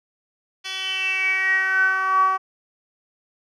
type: tone with band-pass filter sweep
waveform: 10% pulse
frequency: 380 Hz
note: F#4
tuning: 46 cents sharp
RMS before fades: -21 dBFS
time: 0.64-2.38 s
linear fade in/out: 20 ms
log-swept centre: 3700 to 1000 Hz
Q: 9.6
effects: none